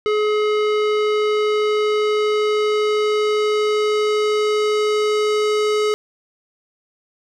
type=tone with low-pass filter sweep; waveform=square; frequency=423.7 Hz; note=G#4; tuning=35 cents sharp; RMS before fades=-18 dBFS; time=0.06-5.94 s; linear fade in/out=0 ms; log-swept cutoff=3200 to 6200 Hz; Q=0.85; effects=none